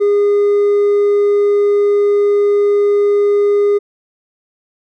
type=tone with hard clipping; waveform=sine; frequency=408.8 Hz; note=G#4; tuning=27 cents flat; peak=-10 dBFS; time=0-3.79 s; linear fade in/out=20 ms; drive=2 dB; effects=none